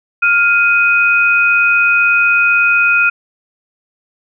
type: tone pair together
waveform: sine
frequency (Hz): 1404 / 2502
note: F6 / D#7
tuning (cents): +9 / +9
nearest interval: minor seventh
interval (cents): 1000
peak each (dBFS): -11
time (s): 0.22-3.1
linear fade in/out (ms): 10
effects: none